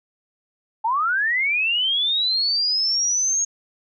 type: linear sweep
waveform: sine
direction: up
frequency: 854 to 6600 Hz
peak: -18 dBFS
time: 0.84-3.45 s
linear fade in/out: 10 ms
effects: none